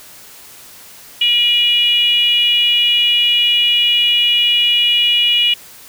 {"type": "tone with frequency modulation", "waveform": "sine", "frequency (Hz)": 2895, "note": "F#7", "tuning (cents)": -38, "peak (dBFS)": -10, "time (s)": [1.21, 5.54], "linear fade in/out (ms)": 5, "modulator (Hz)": 488, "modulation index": 0.65, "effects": ["white hiss -39 dBFS RMS until 5.88 s"]}